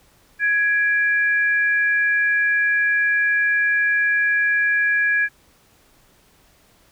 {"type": "tone pair together", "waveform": "sine", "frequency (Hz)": [1666, 2356], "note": ["G#6", "D7"], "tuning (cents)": [5, 5], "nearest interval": "tritone", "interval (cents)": 600, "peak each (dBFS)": [-16, -25], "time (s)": [0.39, 5.29], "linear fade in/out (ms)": 50, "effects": ["pink hiss -56 dBFS RMS until 6.91 s"]}